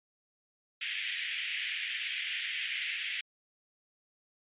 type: band-pass noise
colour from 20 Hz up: white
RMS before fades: -36 dBFS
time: 0.81-3.21 s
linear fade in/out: 5 ms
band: 1800 to 3300 Hz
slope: 48 dB/octave
effects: resampled to 8000 Hz